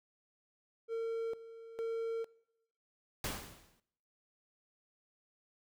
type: tone with tremolo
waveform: triangle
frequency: 455.6 Hz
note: A#4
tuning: 40 cents flat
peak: -32 dBFS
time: 0.88-2.27 s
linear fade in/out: 50 ms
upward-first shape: square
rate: 1.1 Hz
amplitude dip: 80%
type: noise with exponential decay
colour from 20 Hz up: pink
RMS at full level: -35 dBFS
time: 3.24-3.8 s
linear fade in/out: 2 ms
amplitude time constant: 120 ms
effects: noise-tail reverb RT60 0.8 s tail -21 dB re dry